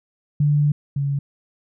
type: tone pair in turn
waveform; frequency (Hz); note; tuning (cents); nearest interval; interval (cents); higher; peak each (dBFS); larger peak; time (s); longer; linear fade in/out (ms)
sine; 146.83 / 140.48; D3 / C#3; 0 / +23; minor second; 77; first; -14 / -19; first; 0.4-0.72 / 0.96-1.19; first; 5
effects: none